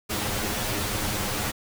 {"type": "noise with comb filter", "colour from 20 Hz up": "pink", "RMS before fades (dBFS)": -28, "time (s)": [0.09, 1.52], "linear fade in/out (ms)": 20, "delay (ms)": 9.6, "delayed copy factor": 0.75, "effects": []}